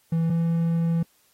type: tone pair in turn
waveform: triangle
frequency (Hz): 164.81 / 166.72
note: E3 / E3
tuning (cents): 0 / +20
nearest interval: unison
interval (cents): 20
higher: second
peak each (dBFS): -18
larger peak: neither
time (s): 0.12-0.3 / 0.3-1.03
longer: second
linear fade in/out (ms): 5
effects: white hiss -63 dBFS RMS until 1.33 s + AAC 48 kbps